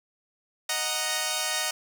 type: chord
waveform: 5% pulse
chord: D# minor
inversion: none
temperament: equal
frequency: 622.3 / 740 / 932.3 Hz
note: D#5 / F#5 / A#5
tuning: 0 / 0 / 0 cents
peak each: -19 / -19 / -20 dBFS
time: 0.69-1.71 s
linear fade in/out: 5 ms
effects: none